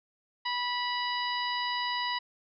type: harmonic tone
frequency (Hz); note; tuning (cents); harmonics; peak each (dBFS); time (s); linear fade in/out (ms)
980; B5; -14; 1 / 2 / 3 / 4 / 5; -32 / -35 / -37 / -38 / -39; 0.45-2.19; 10
effects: none